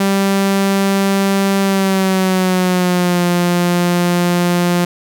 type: tone with pitch glide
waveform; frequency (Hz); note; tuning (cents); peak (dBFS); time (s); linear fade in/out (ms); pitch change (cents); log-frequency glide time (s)
sawtooth; 196 to 175.63; G3 to F3; 0 to +10; -8; 0-4.85; 5; -190; 1.61-3.24
effects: none